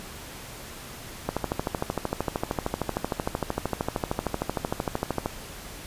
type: click train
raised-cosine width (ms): 1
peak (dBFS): -11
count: 53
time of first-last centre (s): 1.29-5.259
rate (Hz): 13.1
effects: pink hiss -41 dBFS RMS until 5.86 s + resampled to 32000 Hz